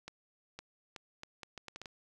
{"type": "accelerating click train", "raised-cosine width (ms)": 0.2, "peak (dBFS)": -27, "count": 10, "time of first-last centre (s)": [0.08, 1.858], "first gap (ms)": 510, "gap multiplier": 0.73, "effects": []}